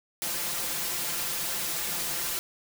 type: noise with comb filter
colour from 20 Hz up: white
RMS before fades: -31 dBFS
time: 0.22-2.39 s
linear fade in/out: 0 ms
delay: 5.8 ms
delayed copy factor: +0.95
effects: none